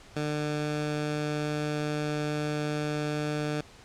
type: tone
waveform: 15% pulse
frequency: 149.8 Hz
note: D3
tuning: 35 cents sharp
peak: -22 dBFS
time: 0.16-3.61 s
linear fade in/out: 5 ms
effects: pink hiss -52 dBFS RMS until 3.84 s + low-pass 7000 Hz 12 dB/octave